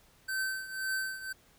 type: tone with tremolo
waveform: square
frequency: 1542 Hz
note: G6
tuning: 29 cents flat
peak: -30 dBFS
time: 0.28-1.33 s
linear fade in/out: 10 ms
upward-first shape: triangle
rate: 1.9 Hz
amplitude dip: 80%
effects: pink hiss -63 dBFS RMS until 1.58 s